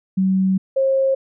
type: tone pair in turn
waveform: sine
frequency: 189.6 / 536.3 Hz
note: F#3 / C5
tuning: +43 / +43 cents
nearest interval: octave + tritone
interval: 1800 cents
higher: second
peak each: -14 dBFS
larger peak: neither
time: 0.17-0.58 / 0.76-1.15 s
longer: first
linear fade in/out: 10 ms
effects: none

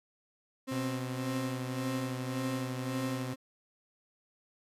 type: tone with tremolo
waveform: 35% pulse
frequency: 263.9 Hz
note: C4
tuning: 15 cents sharp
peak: -31 dBFS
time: 0.67-3.36 s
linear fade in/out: 20 ms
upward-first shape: sine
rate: 1.8 Hz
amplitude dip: 60%
type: tone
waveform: sawtooth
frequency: 126 Hz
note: B2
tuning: 35 cents sharp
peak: -32 dBFS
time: 0.71-3.34 s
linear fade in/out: 10 ms
effects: resampled to 32000 Hz + 11-bit

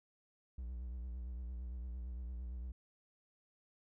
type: tone with vibrato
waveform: triangle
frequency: 61.1 Hz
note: B1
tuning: 18 cents flat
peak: -39 dBFS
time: 0.58-2.72 s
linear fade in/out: 5 ms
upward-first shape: triangle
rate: 8.8 Hz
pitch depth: 110 cents each way
effects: none

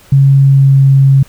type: tone with pitch glide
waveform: sine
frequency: 137.4 to 136.21 Hz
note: C#3 to C#3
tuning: -15 to -30 cents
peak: -3 dBFS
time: 0.12-1.23 s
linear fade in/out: 5 ms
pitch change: -15 cents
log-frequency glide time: 0.34-0.84 s
effects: pink hiss -42 dBFS RMS until 1.28 s

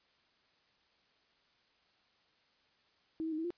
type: tone with pitch steps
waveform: sine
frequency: 320.7 / 322.7 / 309.4 / 324.4 / 348.7 Hz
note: E4 / E4 / D#4 / E4 / F4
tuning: -48 / -37 / -10 / -28 / -3 cents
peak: -34 dBFS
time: 3.2-3.505 s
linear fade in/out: 0 ms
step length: 61 ms
effects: white hiss -71 dBFS RMS until 3.57 s + resampled to 11025 Hz

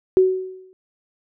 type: tone with exponential decay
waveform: sine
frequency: 374.1 Hz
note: F#4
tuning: 19 cents sharp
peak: -8 dBFS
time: 0.17-0.73 s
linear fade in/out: 0 ms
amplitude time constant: 120 ms
effects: none

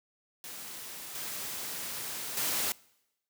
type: noise with level steps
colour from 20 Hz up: white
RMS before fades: -43 / -38 / -31 dBFS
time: 0.44-2.72 s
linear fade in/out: 0 ms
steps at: 1.15 / 2.37 s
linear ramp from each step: 2 ms
effects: noise-tail reverb RT60 0.9 s tail -24 dB re dry + high-pass 100 Hz 12 dB/octave

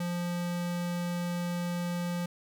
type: tone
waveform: square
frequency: 174.8 Hz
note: F3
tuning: 2 cents sharp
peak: -31 dBFS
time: 0-2.26 s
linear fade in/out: 5 ms
effects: none

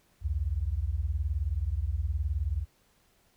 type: beating tone pair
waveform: sine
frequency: 63.7 / 82.7 Hz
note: C2 / E2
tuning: -46 / +6 cents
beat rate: 19 Hz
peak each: -30 dBFS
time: 0.21-2.66 s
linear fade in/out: 50 ms
effects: pink hiss -67 dBFS RMS until 3.36 s

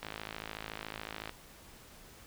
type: click train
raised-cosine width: 0.3 ms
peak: -23 dBFS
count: 69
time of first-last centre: 0.03-1.294 s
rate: 53.8 Hz
effects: pink hiss -55 dBFS RMS until 2.26 s

